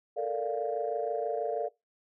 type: chord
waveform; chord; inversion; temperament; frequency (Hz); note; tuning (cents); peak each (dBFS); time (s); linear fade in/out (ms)
sine; Bb major seventh; third; equal; 440 / 466.2 / 587.3 / 698.5; A4 / Bb4 / D5 / F5; 0 / 0 / 0 / 0; -34; 0.16-1.69; 20
effects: noise-tail reverb RT60 0.2 s tail -22 dB re dry + tanh soft clip ceiling -19 dBFS